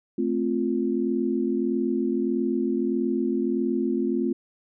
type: chord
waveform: sine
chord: F major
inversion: first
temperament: equal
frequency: 220 / 261.6 / 349.2 Hz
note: A3 / C4 / F4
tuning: 0 / 0 / 0 cents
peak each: -27 / -26 / -26 dBFS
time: 0.18-4.33 s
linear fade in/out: 5 ms
effects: none